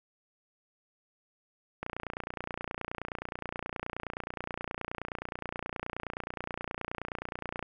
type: click train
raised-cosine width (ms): 0.5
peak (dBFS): -20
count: 172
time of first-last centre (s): 1.83-7.627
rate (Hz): 29.5
effects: none